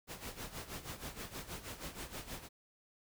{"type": "noise with tremolo", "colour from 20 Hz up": "pink", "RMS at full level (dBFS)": -43, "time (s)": [0.07, 2.49], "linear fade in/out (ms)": 50, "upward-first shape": "sine", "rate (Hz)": 6.3, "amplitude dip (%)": 75, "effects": []}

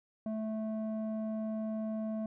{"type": "tone with low-pass filter", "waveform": "square", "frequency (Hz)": 218.4, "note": "A3", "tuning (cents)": -13, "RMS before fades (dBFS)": -36, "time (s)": [0.26, 2.26], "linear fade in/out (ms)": 2, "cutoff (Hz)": 600, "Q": 1.8, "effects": []}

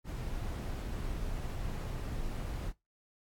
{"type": "noise", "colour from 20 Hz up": "brown", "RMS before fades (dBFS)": -37, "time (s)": [0.04, 2.73], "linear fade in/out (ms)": 50, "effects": ["noise-tail reverb RT60 0.2 s tail -20 dB re dry", "AAC 64 kbps"]}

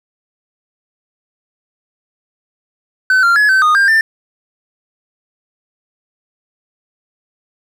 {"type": "tone with pitch steps", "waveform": "triangle", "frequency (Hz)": [1519, 1386, 1694, 1538, 1232, 1597, 1786], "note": ["F#6", "F6", "G#6", "G6", "D#6", "G6", "A6"], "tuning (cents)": [45, -14, 34, -33, -17, 32, 25], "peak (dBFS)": -6, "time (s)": [3.1, 4.01], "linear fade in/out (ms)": 2, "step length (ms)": 130, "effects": []}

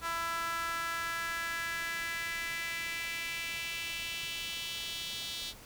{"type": "tone with high-pass filter sweep", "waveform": "sawtooth", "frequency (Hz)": 333.5, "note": "E4", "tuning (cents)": 20, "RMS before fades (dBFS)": -37, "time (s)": [0.01, 5.54], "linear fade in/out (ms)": 50, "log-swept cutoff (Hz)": [1200, 3600], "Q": 3.2, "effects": ["pink hiss -52 dBFS RMS until 5.65 s"]}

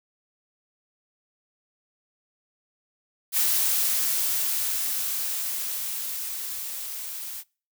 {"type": "noise with level ramp", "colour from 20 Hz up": "blue", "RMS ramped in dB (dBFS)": [-22, -36], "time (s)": [3.32, 7.44], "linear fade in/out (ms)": 50, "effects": ["noise-tail reverb RT60 0.4 s tail -26 dB re dry"]}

